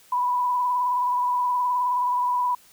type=tone with vibrato; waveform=sine; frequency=987.8 Hz; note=B5; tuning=in tune; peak=-20 dBFS; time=0.12-2.55 s; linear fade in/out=5 ms; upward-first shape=triangle; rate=19 Hz; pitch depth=36 cents each way; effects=white hiss -54 dBFS RMS until 2.72 s